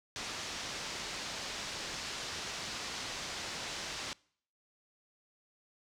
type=low-pass noise; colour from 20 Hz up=white; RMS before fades=-41 dBFS; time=0.16-4.13 s; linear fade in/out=0 ms; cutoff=6100 Hz; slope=24 dB/octave; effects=noise-tail reverb RT60 0.6 s tail -25 dB re dry